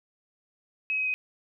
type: tone with pitch steps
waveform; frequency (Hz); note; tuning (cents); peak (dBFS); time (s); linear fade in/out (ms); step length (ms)
sine; 2552 / 2533 / 2514; D#7 / D#7 / D#7; +43 / +30 / +17; -25; 0.9-1.14; 0; 80
effects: none